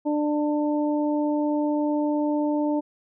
harmonic tone, 297.4 Hz, D4, 22 cents sharp, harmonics 1 / 2 / 3, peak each -22 / -28 / -32 dBFS, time 0.05-2.81 s, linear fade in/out 20 ms, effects none

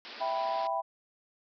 white band-pass noise, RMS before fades -46 dBFS, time 0.05-0.67 s, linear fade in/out 0 ms, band 210 to 5100 Hz, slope 96 dB/octave
sine chord, E minor, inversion none, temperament equal, 659.3 / 784 / 987.8 Hz, E5 / G5 / B5, 0 / 0 / 0 cents, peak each -33 dBFS, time 0.2-0.82 s, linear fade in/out 20 ms
effects none

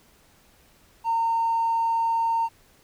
triangle tone, 915 Hz, A#5, 32 cents flat, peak -17 dBFS, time 1.04-2.49 s, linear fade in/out 50 ms, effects tanh soft clip ceiling -18 dBFS + pink hiss -58 dBFS RMS until 2.83 s

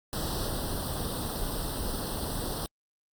pink noise with comb filter, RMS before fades -32 dBFS, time 0.13-2.66 s, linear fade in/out 0 ms, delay 0.22 ms, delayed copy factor +1, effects Opus 48 kbps

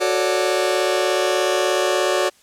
sawtooth chord, D major seventh, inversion first, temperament just, 367.1 / 440.5 / 550.6 / 587.3 Hz, F#4 / A4 / C#5 / D5, -14 / +2 / -12 / 0 cents, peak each -17 / -22 / -19 / -18 dBFS, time 0-2.3 s, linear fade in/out 20 ms, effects white hiss -54 dBFS RMS until 2.42 s + low-pass 10000 Hz 12 dB/octave

